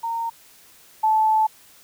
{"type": "tone pair in turn", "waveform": "sine", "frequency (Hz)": [920, 872.1], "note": ["A#5", "A5"], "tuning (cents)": [-23, -16], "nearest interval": "minor second", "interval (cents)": 93, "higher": "first", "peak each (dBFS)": [-23, -15], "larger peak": "second", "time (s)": [[0.03, 0.3], [1.03, 1.47]], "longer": "second", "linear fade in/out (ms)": 10, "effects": ["white hiss -51 dBFS RMS until 1.83 s"]}